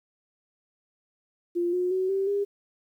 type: tone with pitch steps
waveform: sine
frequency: 347.7 / 360.8 / 374.4 / 388.5 / 403.1 Hz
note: F4 / F#4 / F#4 / G4 / G4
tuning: -8 / -44 / +20 / -16 / +48 cents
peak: -23 dBFS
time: 1.55-2.45 s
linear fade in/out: 20 ms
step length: 180 ms
effects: 10-bit